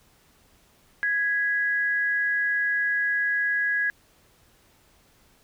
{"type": "tone pair together", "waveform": "sine", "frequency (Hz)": [1661.2, 1978.1], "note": ["G#6", "B6"], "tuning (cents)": [0, 2], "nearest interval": "minor third", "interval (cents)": 302, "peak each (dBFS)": [-22, -31], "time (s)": [1.03, 3.9], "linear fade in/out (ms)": 0, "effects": ["pink hiss -60 dBFS RMS until 5.43 s"]}